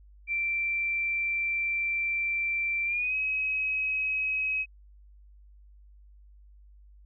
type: tone with pitch glide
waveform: sine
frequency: 2349 to 2547 Hz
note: D7 to D#7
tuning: 0 to +40 cents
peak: -26 dBFS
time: 0.27-4.66 s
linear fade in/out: 50 ms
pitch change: +140 cents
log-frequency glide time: 2.85-3.15 s
effects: added 50 Hz sine -51 dBFS peak until 7.05 s